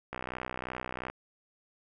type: click train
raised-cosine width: 0.5 ms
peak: -21 dBFS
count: 62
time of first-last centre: 0.13-1.1 s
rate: 62.9 Hz
effects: none